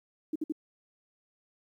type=tone bursts; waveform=sine; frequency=310.6 Hz; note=D#4; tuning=3 cents flat; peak=-28 dBFS; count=3; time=0.33-0.523 s; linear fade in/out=5 ms; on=27 ms; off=56 ms; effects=11-bit